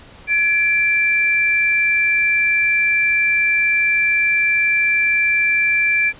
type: tone pair together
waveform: sine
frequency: 1689 / 2349 Hz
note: G#6 / D7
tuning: +29 / 0 cents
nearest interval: tritone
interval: 571 cents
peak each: -21 / -14 dBFS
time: 0.27-6.13 s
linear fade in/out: 50 ms
effects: pink hiss -43 dBFS RMS until 6.19 s + resampled to 8000 Hz